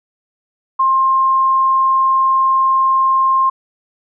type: tone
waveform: sine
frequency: 1060 Hz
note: C6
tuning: 22 cents sharp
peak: -10 dBFS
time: 0.79-3.5 s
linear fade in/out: 10 ms
effects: none